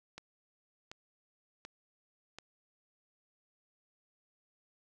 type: click train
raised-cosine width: 0.2 ms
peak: -28 dBFS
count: 4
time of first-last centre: 0.18-2.386 s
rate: 1.36 Hz
effects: none